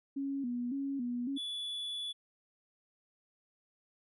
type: tone with vibrato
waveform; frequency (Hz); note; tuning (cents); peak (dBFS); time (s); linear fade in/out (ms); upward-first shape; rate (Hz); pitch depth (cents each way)
sine; 259; C4; -17; -33; 0.16-1.38; 10; square; 1.8; 110
type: tone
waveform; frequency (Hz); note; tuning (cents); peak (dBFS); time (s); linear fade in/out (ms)
triangle; 3435; A7; -42; -35; 1.36-2.13; 20
effects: resampled to 32000 Hz